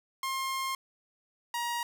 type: tone pair in turn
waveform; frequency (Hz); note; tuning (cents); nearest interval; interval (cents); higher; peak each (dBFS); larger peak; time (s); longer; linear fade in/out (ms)
sawtooth; 1065 / 948.8; C6 / A#5; +30 / +30; major second; 200; first; -27; neither; 0.23-0.75 / 1.54-1.83; first; 2
effects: none